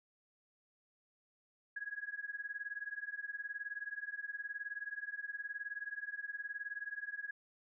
sine tone with tremolo, 1661.2 Hz, G#6, in tune, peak -36 dBFS, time 1.76-7.31 s, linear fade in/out 5 ms, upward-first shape triangle, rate 19 Hz, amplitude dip 100%, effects none

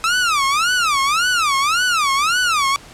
sawtooth tone with vibrato, 1272 Hz, D#6, 38 cents sharp, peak -11 dBFS, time 0.04-2.76 s, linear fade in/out 0 ms, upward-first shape sine, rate 1.8 Hz, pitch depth 280 cents each way, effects pink hiss -41 dBFS RMS until 2.93 s + low-pass 9000 Hz 12 dB/octave

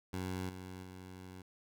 15% pulse tone with level steps, 92.5 Hz, F#2, in tune, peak -31 / -39 / -42 dBFS, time 0.13-1.42 s, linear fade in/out 5 ms, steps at 0.49 / 0.83 s, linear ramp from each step 5 ms, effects none

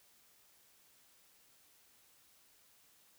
silence, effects white hiss -67 dBFS RMS until 3.18 s

